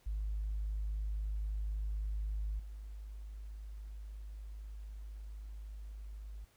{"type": "tone with level steps", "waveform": "sine", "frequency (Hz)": 51.91, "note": "G#1", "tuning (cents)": 0, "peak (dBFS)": [-33, -43], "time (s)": [0.06, 6.45], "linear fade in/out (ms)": 10, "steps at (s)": 2.59, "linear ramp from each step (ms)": 5, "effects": ["tanh soft clip ceiling -30 dBFS", "pink hiss -69 dBFS RMS until 6.56 s"]}